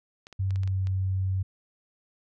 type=clicks; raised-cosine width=0.2 ms; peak=-28 dBFS; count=7; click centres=0.269 / 0.327 / 0.507 / 0.559 / 0.634 / 0.676 / 0.871 s
type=tone with pitch glide; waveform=sine; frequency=96 to 94.73 Hz; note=G2 to F#2; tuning=-36 to +41 cents; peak=-24 dBFS; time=0.39-1.43 s; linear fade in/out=10 ms; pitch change=-23 cents; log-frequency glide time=0.56-0.83 s
effects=none